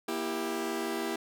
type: chord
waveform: sawtooth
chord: E diminished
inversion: second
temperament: just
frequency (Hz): 237.3 / 329.6 / 395.6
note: Bb3 / E4 / G4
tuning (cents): +31 / 0 / +16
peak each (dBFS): -34 / -31 / -31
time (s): 0.08-1.16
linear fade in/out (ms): 5
effects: none